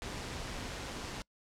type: noise with amplitude modulation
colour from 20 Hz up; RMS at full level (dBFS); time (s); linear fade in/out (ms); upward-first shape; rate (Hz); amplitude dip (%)
pink; -39; 0.02-1.22; 0; sine; 196; 40
effects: noise-tail reverb RT60 0.1 s tail -25 dB re dry + low-pass 7000 Hz 12 dB/octave